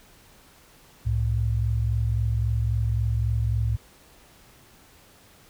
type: tone pair together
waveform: sine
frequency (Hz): 66.29 / 110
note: C2 / A2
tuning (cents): +23 / 0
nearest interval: major sixth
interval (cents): 877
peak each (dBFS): -25 / -23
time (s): 1.05-3.77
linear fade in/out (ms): 20
effects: pink hiss -54 dBFS RMS until 5.49 s